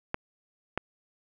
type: clicks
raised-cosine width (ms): 0.5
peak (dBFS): -13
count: 2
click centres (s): 0.144 / 0.776
effects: none